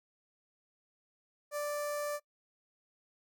sawtooth tone with notch filter, 587.3 Hz, D5, in tune, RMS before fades -36 dBFS, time 1.51-2.2 s, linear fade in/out 50 ms, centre 3200 Hz, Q 0.79, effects noise-tail reverb RT60 0.1 s tail -22 dB re dry

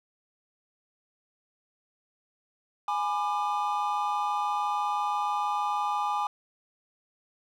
triangle chord, G# diminished, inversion none, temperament just, 830.6 / 996.7 / 1196.1 Hz, G#5 / B5 / D6, 0 / +16 / +31 cents, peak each -27 / -31 / -29 dBFS, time 2.88-6.27 s, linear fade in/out 2 ms, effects none

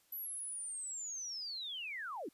sine linear sweep, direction down, 12000 to 240 Hz, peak -40 dBFS, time 0.12-2.29 s, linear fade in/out 5 ms, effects white hiss -71 dBFS RMS until 2.33 s + resampled to 32000 Hz

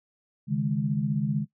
sine chord, C# suspended second, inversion none, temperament equal with one note detuned, 138.59 / 154.13 / 207.7 Hz, C#3 / D#3 / G#3, 0 / -16 / 0 cents, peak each -28 dBFS, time 0.47-1.46 s, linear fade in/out 50 ms, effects noise-tail reverb RT60 0.1 s tail -18 dB re dry

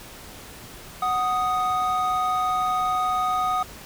triangle tone pair together, 740 / 1244.5 Hz, F#5 / D#6, 0 / 0 cents, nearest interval major sixth, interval 900 cents, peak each -23 / -21 dBFS, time 1.02-3.63 s, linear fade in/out 5 ms, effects pink hiss -42 dBFS RMS until 3.85 s

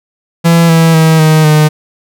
45% pulse tone with pitch steps, 167.7 / 163.87 / 160.13 / 156.47 / 152.9 Hz, E3 / E3 / E3 / D#3 / D#3, +30 / -10 / -50 / +10 / -30 cents, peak -4 dBFS, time 0.44-1.69 s, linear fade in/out 20 ms, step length 250 ms, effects none

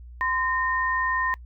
sine tone pair together, 1030 / 1835.3 Hz, C6 / A#6, -28 / -27 cents, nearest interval minor seventh, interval 1001 cents, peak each -25 dBFS, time 0.21-1.34 s, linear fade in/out 0 ms, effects noise-tail reverb RT60 0.1 s tail -24 dB re dry + added 60 Hz sine -40 dBFS peak until 1.45 s

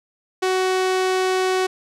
sawtooth tone with low-pass filter, 373.3 Hz, F#4, 15 cents sharp, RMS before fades -20 dBFS, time 0.42-1.67 s, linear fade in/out 10 ms, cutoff 8800 Hz, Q 0.62, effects none

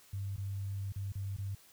sine tone with dropouts, 98.5 Hz, G2, 9 cents sharp, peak -35 dBFS, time 0.13-1.55 s, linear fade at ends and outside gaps 5 ms, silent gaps 0.363-0.379 / 0.923-0.959 / 1.122-1.153 / 1.366-1.384 s, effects white hiss -61 dBFS RMS until 1.72 s

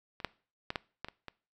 clicks, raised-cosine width 0.3 ms, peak -28 / -14 / -18 / -16 / -21 / -26 / -26 dBFS, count 7, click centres 0.202 / 0.247 / 0.704 / 0.758 / 1.046 / 1.085 / 1.283 s, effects noise-tail reverb RT60 0.4 s tail -22 dB re dry

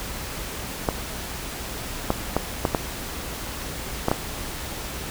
clicks, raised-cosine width 1 ms, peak -5 dBFS, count 7, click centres 0.888 / 2.104 / 2.366 / 2.652 / 2.748 / 4.084 / 4.115 s, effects added 60 Hz sine -40 dBFS peak until 5.1 s + pink hiss -33 dBFS RMS until 5.1 s

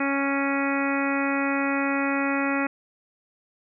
harmonic tone, 277.2 Hz, C#4, in tune, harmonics 1 / 2 / 3 / 4 / 5 / 6 / 7 / 8 / 9, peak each -25 / -31 / -33 / -34 / -31 / -36 / -32 / -36 / -33 dBFS, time 0-2.67 s, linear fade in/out 5 ms, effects none

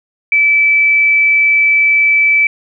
sine tone, 2311 Hz, D7, 28 cents flat, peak -7 dBFS, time 0.32-2.47 s, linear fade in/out 2 ms, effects none

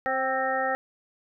harmonic tone with a mistuned harmonic, 264.3 Hz, C4, 18 cents sharp, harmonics 1 / 2 / 3 / 5 / 6 / 7, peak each -39 / -29 / -28 / -32 / -39 / -30 dBFS, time 0.06-0.75 s, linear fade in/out 0 ms, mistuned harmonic 3, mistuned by -27 cents, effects none

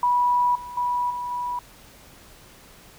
sine tone with level steps, 978 Hz, B5, 17 cents flat, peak -17 / -34 / -21 / -27 / -25 dBFS, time 0.03-1.59 s, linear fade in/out 2 ms, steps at 0.55 / 0.77 / 1.1 / 1.31 s, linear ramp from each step 5 ms, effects pink hiss -49 dBFS RMS until 2.98 s

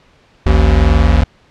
square tone pair together, 54.41 / 76.3 Hz, A1 / D#2, -19 / -33 cents, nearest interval tritone, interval 586 cents, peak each -11 dBFS, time 0.46-1.24 s, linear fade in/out 5 ms, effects pink hiss -50 dBFS RMS until 1.5 s + low-pass 4000 Hz 12 dB/octave

